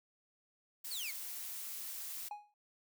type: noise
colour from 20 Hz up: blue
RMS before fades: -44 dBFS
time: 0.84-2.29 s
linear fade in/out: 10 ms
type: exponential sweep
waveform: sawtooth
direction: down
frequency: 4769 to 2025 Hz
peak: -37 dBFS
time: 0.9-1.12 s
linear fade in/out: 20 ms
type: tone with exponential decay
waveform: triangle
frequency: 830.6 Hz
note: G#5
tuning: in tune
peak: -36 dBFS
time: 2.31-2.54 s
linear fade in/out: 2 ms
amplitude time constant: 49 ms
effects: noise-tail reverb RT60 0.1 s tail -19 dB re dry